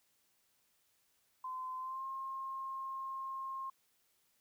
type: tone with pitch glide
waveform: sine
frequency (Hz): 1029 to 1067.8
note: C6 to C6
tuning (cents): -29 to +35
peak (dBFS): -39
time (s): 1.44-3.7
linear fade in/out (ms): 5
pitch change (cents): +64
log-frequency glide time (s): 1.79-2.05
effects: white hiss -75 dBFS RMS until 4.4 s